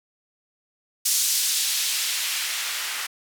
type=noise with band-pass filter sweep; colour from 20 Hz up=blue; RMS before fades=-25 dBFS; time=1.05-3.07 s; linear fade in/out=10 ms; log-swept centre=6000 to 1500 Hz; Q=0.9; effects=none